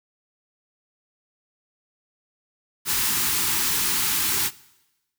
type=band-stop noise; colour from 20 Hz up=white; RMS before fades=-23 dBFS; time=2.85-4.51 s; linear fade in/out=50 ms; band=430 to 810 Hz; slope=96 dB/octave; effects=noise-tail reverb RT60 1.0 s tail -21 dB re dry